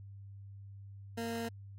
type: tone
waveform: 20% pulse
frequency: 230.6 Hz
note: A#3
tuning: 19 cents flat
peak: -31 dBFS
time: 1.17-1.49 s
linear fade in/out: 10 ms
effects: added 99 Hz sine -47 dBFS peak until 1.78 s + AAC 64 kbps